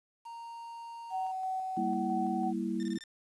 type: tone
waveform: triangle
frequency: 929 Hz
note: A#5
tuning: 6 cents flat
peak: -40 dBFS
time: 0.25-1.32 s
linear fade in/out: 10 ms
type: tone with tremolo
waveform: sine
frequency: 754 Hz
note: F#5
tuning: 32 cents sharp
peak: -31 dBFS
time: 1.1-2.53 s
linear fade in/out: 50 ms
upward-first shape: square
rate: 3 Hz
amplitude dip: 25%
type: chord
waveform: sine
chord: E diminished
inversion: first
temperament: equal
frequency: 196 / 233.1 / 329.6 Hz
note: G3 / Bb3 / E4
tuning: 0 / 0 / 0 cents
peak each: -35 dBFS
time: 1.77-2.98 s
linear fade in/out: 5 ms
type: tone bursts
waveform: 15% pulse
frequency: 1800 Hz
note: A6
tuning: 39 cents sharp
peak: -40 dBFS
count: 5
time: 2.8-3.038 s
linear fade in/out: 0 ms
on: 30 ms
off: 22 ms
effects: resampled to 24000 Hz + 10-bit